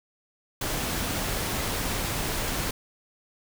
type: noise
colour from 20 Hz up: pink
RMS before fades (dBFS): -29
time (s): 0.61-2.71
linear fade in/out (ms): 5
effects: none